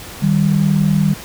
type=tone pair together; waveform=sine; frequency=155.57 / 196 Hz; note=D#3 / G3; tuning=0 / 0 cents; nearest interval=major third; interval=400 cents; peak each=-14 dBFS; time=0.22-1.14 s; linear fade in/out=10 ms; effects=pink hiss -33 dBFS RMS until 1.24 s